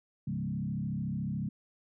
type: tone with frequency modulation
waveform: sine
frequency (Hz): 170.3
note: F3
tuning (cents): -43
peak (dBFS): -31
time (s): 0.27-1.49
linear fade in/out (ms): 5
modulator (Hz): 33.8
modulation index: 1.6
effects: none